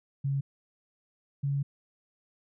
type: tone pair in turn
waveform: sine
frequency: 138.3 / 140.15 Hz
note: C#3 / C#3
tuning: -4 / +19 cents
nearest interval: unison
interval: 23 cents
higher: second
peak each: -26 dBFS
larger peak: neither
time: 0.24-0.41 / 1.43-1.63 s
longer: second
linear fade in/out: 10 ms
effects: none